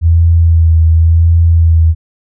sine tone with vibrato, 82.41 Hz, E2, in tune, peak -4 dBFS, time 0.01-1.95 s, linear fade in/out 50 ms, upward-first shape sine, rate 0.91 Hz, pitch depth 28 cents each way, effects none

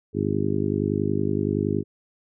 harmonic tone, 50.7 Hz, G#1, 41 cents flat, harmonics 2 / 3 / 4 / 5 / 6 / 7 / 8, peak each -29 / -29 / -29 / -29 / -29 / -29 / -29 dBFS, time 0.13-1.84 s, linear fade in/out 50 ms, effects none

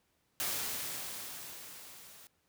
white noise with level ramp, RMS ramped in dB -34 to -55 dBFS, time 0.4-2.27 s, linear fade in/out 0 ms, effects pink hiss -75 dBFS RMS until 2.48 s + high-pass 60 Hz 12 dB/octave

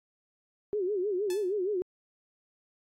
sine tone with vibrato, 390 Hz, G4, 9 cents flat, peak -27 dBFS, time 0.73-1.82 s, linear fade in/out 0 ms, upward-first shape sine, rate 6.4 Hz, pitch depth 160 cents each way
5% pulse tone with exponential decay, 869 Hz, A5, 22 cents flat, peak -25 dBFS, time 1.3-1.54 s, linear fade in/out 2 ms, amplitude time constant 52 ms
effects AAC 64 kbps

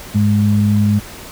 sine tone pair together, 103.85 / 207.7 Hz, G#2 / G#3, 0 / 0 cents, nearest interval octave, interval 1200 cents, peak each -13 dBFS, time 0.14-1 s, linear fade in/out 20 ms, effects pink hiss -34 dBFS RMS until 1.31 s

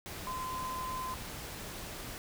sine tone in noise, 1029 Hz, C6, 29 cents flat, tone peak -36 dBFS, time 0.27-1.14 s, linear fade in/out 0 ms, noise pink, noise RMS -43 dBFS, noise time 0.06-2.18 s, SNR +4 dB, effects none

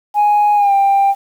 sine tone with pitch glide, 830.6 to 791.7 Hz, G#5 to G5, 0 to +17 cents, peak -7 dBFS, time 0.14-1.15 s, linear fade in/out 50 ms, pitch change -83 cents, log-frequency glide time 0.55-0.73 s, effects tanh soft clip ceiling -7 dBFS + 7-bit

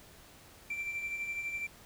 triangle tone with tremolo, 2349 Hz, D7, in tune, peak -30 dBFS, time 0.7-1.67 s, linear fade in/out 5 ms, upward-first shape sine, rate 12 Hz, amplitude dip 55%, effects tanh soft clip ceiling -29 dBFS + pink hiss -56 dBFS RMS until 1.85 s

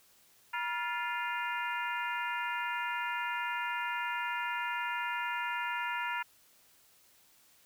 harmonic tone with a mistuned harmonic, 349.2 Hz, F4, in tune, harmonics 3 / 4 / 5 / 6 / 7 / 8, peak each -36 / -38 / -40 / -42 / -43 / -44 dBFS, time 0.53-6.23 s, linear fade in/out 10 ms, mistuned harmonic 3, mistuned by -150 cents, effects white hiss -64 dBFS RMS until 7.65 s

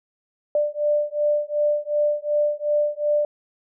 sine beating tone pair, 591 / 593.7 Hz, D5 / D5, +11 / +19 cents, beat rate 2.7 Hz, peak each -22 dBFS, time 0.55-3.25 s, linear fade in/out 2 ms, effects none

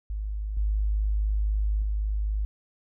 sine tone with level steps, 51.91 Hz, G#1, in tune, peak -28 / -22 / -24 dBFS, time 0.1-2.45 s, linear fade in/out 0 ms, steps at 0.57 / 1.82 s, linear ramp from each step 2 ms, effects none

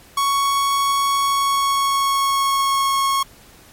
45% pulse tone with pitch glide, 1112 to 1094.2 Hz, C#6 to C#6, +5 to -23 cents, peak -16 dBFS, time 0.17-3.23 s, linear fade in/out 5 ms, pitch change -28 cents, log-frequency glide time 1.19-2.95 s, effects pink hiss -47 dBFS RMS until 3.72 s + MP3 64 kbps

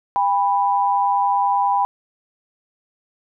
sine tone pair together, 802.1 / 987.8 Hz, G5 / B5, +40 / 0 cents, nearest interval major third, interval 360 cents, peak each -18 dBFS, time 0.16-1.85 s, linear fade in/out 0 ms, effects none

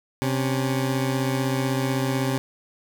20% pulse tone pair together, 130.89 / 277.7 Hz, C3 / C#4, +1 / +3 cents, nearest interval octave + minor second, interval 1302 cents, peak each -18 / -24 dBFS, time 0.22-2.38 s, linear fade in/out 0 ms, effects none

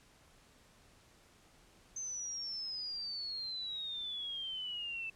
sine exponential sweep, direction down, 6272 to 2637 Hz, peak -38 dBFS, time 1.96-5.1 s, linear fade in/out 5 ms, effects pink hiss -64 dBFS RMS until 5.15 s + low-pass 10000 Hz 12 dB/octave

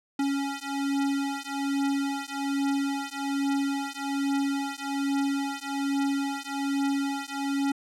square beating tone pair, 277.2 / 278.4 Hz, C#4 / C#4, 0 / +8 cents, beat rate 1.2 Hz, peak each -30 dBFS, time 0.19-7.72 s, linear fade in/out 5 ms, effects low-pass 10000 Hz 12 dB/octave

